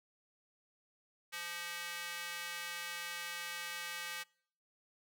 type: tone with high-pass filter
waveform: square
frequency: 172.9 Hz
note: F3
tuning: 17 cents flat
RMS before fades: -43 dBFS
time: 1.32-4.24 s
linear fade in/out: 20 ms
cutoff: 1800 Hz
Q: 1.2
effects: noise-tail reverb RT60 0.6 s tail -26 dB re dry